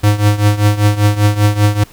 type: tone with tremolo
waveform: square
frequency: 103.9 Hz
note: G#2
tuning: 1 cent sharp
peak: -6 dBFS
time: 0.03-1.84 s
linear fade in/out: 10 ms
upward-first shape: triangle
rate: 5.1 Hz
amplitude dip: 85%
effects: pink hiss -42 dBFS RMS until 1.92 s